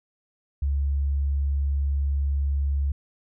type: tone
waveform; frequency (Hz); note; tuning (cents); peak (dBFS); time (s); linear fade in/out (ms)
sine; 70; C#2; +18; -21; 0.62-2.92; 5
effects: none